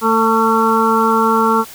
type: harmonic tone with a mistuned harmonic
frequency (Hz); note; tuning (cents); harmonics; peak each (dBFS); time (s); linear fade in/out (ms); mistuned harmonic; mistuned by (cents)
223.9; A3; +30; 1 / 2 / 4 / 5 / 6; -17 / -17 / -17 / -17 / -17; 0.01-1.65; 50; 6; +16
effects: white hiss -36 dBFS RMS until 1.74 s